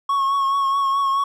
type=tone with vibrato; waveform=triangle; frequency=1100 Hz; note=C#6; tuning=14 cents flat; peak=-15 dBFS; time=0.09-1.24 s; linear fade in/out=5 ms; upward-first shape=triangle; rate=4.7 Hz; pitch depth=35 cents each way; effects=none